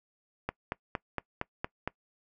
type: click train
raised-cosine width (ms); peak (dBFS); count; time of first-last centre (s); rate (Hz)
0.5; -16; 7; 0.49-1.876; 4.33
effects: noise-tail reverb RT60 0.1 s tail -23 dB re dry